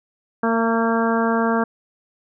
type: harmonic tone with a mistuned harmonic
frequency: 228.5 Hz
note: A#3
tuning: 34 cents flat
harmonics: 1 / 2 / 3 / 4 / 5 / 6 / 7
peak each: -20 / -23 / -25 / -26 / -27 / -28 / -28 dBFS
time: 0.43-1.64 s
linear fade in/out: 5 ms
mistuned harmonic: 3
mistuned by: -15 cents
effects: none